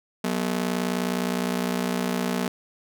sawtooth ring-modulated tone, 214.3 Hz, A3, 45 cents flat, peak -17 dBFS, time 0.24-2.48 s, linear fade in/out 2 ms, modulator 29.8 Hz, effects none

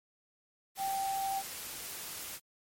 sine tone in noise, 780 Hz, G5, 9 cents flat, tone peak -31 dBFS, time 0.77-1.43 s, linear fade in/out 50 ms, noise white, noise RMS -42 dBFS, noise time 0.75-2.4 s, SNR +8 dB, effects MP3 64 kbps

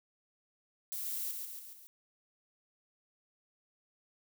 violet noise with echo, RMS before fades -39 dBFS, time 0.92-1.31 s, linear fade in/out 0 ms, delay 140 ms, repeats 4, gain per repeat -4 dB, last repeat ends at 1.87 s, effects none

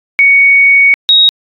sine tone pair in turn, 2232 / 3782 Hz, C#7 / A#7, +11 / +24 cents, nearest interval major sixth, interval 913 cents, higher second, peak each -3 dBFS, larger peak neither, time 0.19-0.94 / 1.09-1.29 s, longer first, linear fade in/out 0 ms, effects AAC 64 kbps

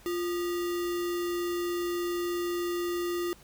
sine tone with sample-and-hold, 349.2 Hz, F4, in tune, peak -28 dBFS, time 0.06-3.33 s, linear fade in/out 0 ms, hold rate 1575 Hz, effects added 50 Hz sine -58 dBFS peak until 3.43 s + pink hiss -56 dBFS RMS until 3.43 s

